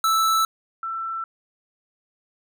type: tone pair in turn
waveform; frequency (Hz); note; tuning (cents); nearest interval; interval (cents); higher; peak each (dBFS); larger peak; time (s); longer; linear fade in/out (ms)
square / sine; 1317 / 1336.9; E6 / E6; -2 / +24; unison; 26; second; -18 / -26; first; 0.04-0.45 / 0.83-1.24; neither; 2
effects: none